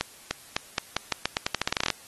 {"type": "accelerating click train", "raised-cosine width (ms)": 0.2, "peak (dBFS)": -7, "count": 19, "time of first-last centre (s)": [0.01, 1.903], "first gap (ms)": 300, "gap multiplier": 0.85, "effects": ["white hiss -50 dBFS RMS until 2.07 s", "AAC 32 kbps"]}